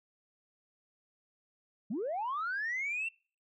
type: linear sweep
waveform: sine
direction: up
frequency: 178.6 to 2740 Hz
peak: -31 dBFS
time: 1.9-3.09 s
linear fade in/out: 10 ms
effects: noise-tail reverb RT60 0.4 s tail -26 dB re dry + tanh soft clip ceiling -29 dBFS